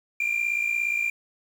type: tone with amplitude modulation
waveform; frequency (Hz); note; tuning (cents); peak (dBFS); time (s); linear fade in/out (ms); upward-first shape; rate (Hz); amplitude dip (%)
triangle; 2381; D7; +23; -17; 0.2-1.1; 5; sine; 57.1; 75
effects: tanh soft clip ceiling -17 dBFS + 8-bit